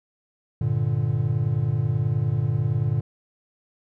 triangle chord, G minor, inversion none, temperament equal, 98 / 116.54 / 146.83 Hz, G2 / Bb2 / D3, 0 / 0 / 0 cents, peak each -26 / -21 / -23 dBFS, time 0.61-3.01 s, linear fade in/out 5 ms, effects none

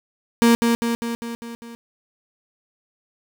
35% pulse tone with echo, 233.3 Hz, A#3, 2 cents sharp, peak -10 dBFS, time 0.42-0.55 s, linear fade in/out 0 ms, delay 200 ms, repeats 6, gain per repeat -4 dB, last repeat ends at 1.75 s, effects none

